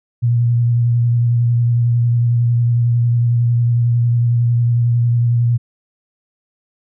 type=tone with vibrato; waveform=sine; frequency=119 Hz; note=A#2; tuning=36 cents sharp; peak=-11 dBFS; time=0.22-5.58 s; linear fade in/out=20 ms; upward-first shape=sine; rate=11 Hz; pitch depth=20 cents each way; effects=none